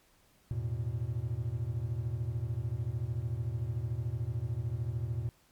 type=chord; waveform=triangle; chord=E suspended fourth; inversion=none; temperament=equal; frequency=82.41 / 110 / 123.47 Hz; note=E2 / A2 / B2; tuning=0 / 0 / 0 cents; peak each=-38 / -33 / -33 dBFS; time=0.51-5.29 s; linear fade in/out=0 ms; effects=pink hiss -66 dBFS RMS until 5.51 s + MP3 96 kbps